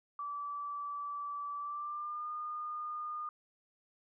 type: tone with pitch glide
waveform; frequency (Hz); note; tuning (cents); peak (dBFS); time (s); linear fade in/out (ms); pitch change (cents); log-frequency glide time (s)
sine; 1157 to 1218.7; D6 to D#6; -26 to -36; -37; 0.19-3.29; 2; +90; 1.58-2.3
effects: none